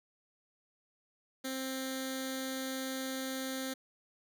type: tone with notch filter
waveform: 10% pulse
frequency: 263.4 Hz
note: C4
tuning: 12 cents sharp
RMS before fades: -38 dBFS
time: 1.44-3.74 s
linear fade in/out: 10 ms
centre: 960 Hz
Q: 0.62
effects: none